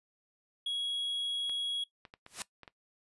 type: tone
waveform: triangle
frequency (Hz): 3322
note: G#7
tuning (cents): 0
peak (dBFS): -30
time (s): 0.66-1.84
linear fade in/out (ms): 5
type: clicks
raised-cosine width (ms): 0.3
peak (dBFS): -32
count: 6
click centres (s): 1.496 / 2.052 / 2.139 / 2.264 / 2.633 / 2.678
type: noise with exponential growth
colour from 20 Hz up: white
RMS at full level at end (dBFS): -33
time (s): 2.26-2.42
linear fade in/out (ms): 1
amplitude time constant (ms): 33
effects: noise-tail reverb RT60 0.1 s tail -18 dB re dry + resampled to 24000 Hz